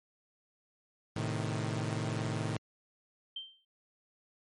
sawtooth chord, A diminished, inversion none, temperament equal, 110 / 130.81 / 155.56 Hz, A2 / C3 / Eb3, 0 / 0 / 0 cents, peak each -31 / -35 / -33 dBFS, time 1.16-2.57 s, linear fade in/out 5 ms
sine tone with exponential decay, 3136 Hz, G7, in tune, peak -35 dBFS, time 3.36-3.65 s, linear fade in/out 5 ms, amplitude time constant 61 ms
effects low-pass 11000 Hz 12 dB/octave + MP3 48 kbps

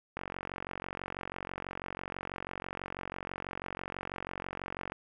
click train, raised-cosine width 0.5 ms, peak -22 dBFS, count 220, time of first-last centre 0.17-4.921 s, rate 46.1 Hz, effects none

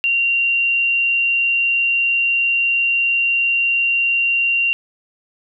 sine tone, 2763 Hz, F7, 19 cents flat, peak -14 dBFS, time 0.04-4.73 s, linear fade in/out 0 ms, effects none

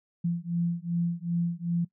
sine beating tone pair, 170 / 172.6 Hz, F3 / F3, -46 / -20 cents, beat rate 2.6 Hz, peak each -29 dBFS, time 0.24-1.85 s, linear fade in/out 10 ms, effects noise-tail reverb RT60 0.1 s tail -20 dB re dry

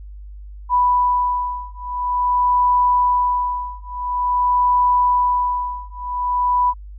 sine beating tone pair, 987.8 / 988.28 Hz, B5 / B5, 0 / +1 cents, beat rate 0.48 Hz, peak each -18 dBFS, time 0.69-6.74 s, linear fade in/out 50 ms, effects added 50 Hz sine -33 dBFS peak until 6.98 s

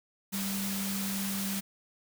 sine tone in noise, 196 Hz, G3, in tune, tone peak -33 dBFS, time 0.32-1.61 s, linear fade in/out 20 ms, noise white, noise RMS -36 dBFS, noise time 0.32-1.61 s, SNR 0 dB, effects none

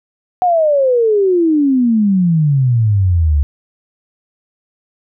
sine exponential sweep, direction down, 740 to 69.7 Hz, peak -9 dBFS, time 0.42-3.43 s, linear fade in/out 0 ms, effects none

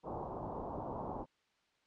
white low-pass noise, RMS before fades -42 dBFS, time 0.03-1.26 s, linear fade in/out 50 ms, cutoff 1000 Hz, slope 48 dB/octave, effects white hiss -75 dBFS RMS until 1.86 s + low-pass 4000 Hz 12 dB/octave

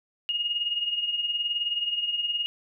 sine tone with tremolo, 2860 Hz, F7, 41 cents sharp, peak -22 dBFS, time 0.29-2.46 s, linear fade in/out 0 ms, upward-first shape triangle, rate 19 Hz, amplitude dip 70%, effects none

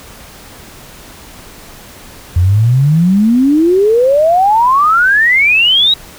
sine exponential sweep, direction up, 84.3 to 3884 Hz, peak -6 dBFS, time 2.36-5.94 s, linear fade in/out 5 ms, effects pink hiss -35 dBFS RMS until 6.18 s

